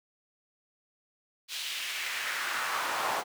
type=noise with high-pass filter sweep; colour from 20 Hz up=brown; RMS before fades=-33 dBFS; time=1.48-3.24 s; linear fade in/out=50 ms; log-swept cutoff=3500 to 790 Hz; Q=1.8; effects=none